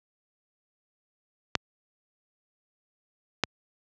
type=clicks; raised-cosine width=0.2 ms; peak=-4 dBFS; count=2; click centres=1.553 / 3.437 s; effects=high-pass 80 Hz 12 dB/octave + low-pass 6000 Hz 12 dB/octave